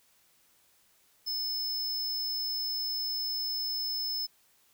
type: tone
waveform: square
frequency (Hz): 5230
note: E8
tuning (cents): -15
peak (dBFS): -31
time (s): 1.26-4.27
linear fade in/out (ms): 20
effects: white hiss -66 dBFS RMS until 4.73 s